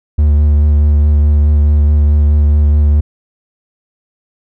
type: tone with vibrato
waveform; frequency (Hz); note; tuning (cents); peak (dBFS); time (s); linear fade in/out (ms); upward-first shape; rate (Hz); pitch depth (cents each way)
triangle; 74; D2; +14; -4; 0.18-3.01; 10; triangle; 4.7; 22
effects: none